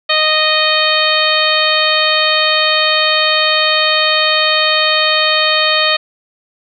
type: harmonic tone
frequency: 620 Hz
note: D#5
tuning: 6 cents flat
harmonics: 1 / 2 / 3 / 4 / 5 / 6 / 7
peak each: -18 / -18 / -18 / -18 / -18 / -18 / -18 dBFS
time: 0.09-5.97 s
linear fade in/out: 10 ms
effects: none